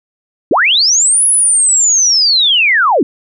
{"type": "linear two-way sweep", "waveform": "sine", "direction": "up then down", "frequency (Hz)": [222.6, 10548, 222.6], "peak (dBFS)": -7, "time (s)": [0.51, 3.03], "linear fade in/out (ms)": 2, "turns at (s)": 1.26, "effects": []}